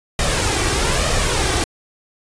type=noise with flanger; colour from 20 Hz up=pink; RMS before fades=-18 dBFS; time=0.19-1.64 s; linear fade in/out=2 ms; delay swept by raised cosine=1.6 to 2.6 ms; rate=1.1 Hz; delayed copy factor=+0.5; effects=resampled to 22050 Hz